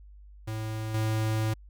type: tone with level steps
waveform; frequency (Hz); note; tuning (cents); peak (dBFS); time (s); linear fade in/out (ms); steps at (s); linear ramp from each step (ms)
square; 109.6; A2; -6; -32 / -26; 0.47-1.54; 10; 0.94; 5
effects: added 50 Hz sine -47 dBFS peak until 1.69 s